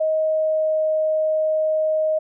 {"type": "tone with pitch glide", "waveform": "sine", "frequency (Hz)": [629, 625], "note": ["D#5", "D#5"], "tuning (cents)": [19, 8], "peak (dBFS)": -17, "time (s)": [0, 2.19], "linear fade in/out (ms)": 10, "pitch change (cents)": -11, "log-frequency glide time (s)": [0.11, 0.86], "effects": []}